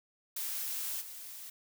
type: noise with level steps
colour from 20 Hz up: blue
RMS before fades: -37 / -46 dBFS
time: 0.36-1.5 s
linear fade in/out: 5 ms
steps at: 1 s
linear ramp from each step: 20 ms
effects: none